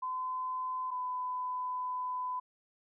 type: tone pair in turn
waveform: sine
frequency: 1020 / 1004.2 Hz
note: C6 / B5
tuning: -44 / +29 cents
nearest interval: unison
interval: 27 cents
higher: first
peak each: -33 / -33 dBFS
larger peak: neither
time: 0.02-0.91 / 0.91-2.4 s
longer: second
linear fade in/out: 10 ms
effects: none